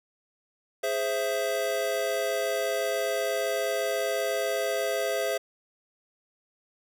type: chord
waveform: square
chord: Ab augmented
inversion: none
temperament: equal with one note detuned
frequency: 415.3 / 523.3 / 663.5 Hz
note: Ab4 / C5 / E5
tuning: 0 / 0 / +11 cents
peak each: -33 / -31 / -30 dBFS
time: 0.83-5.38 s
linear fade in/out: 10 ms
effects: none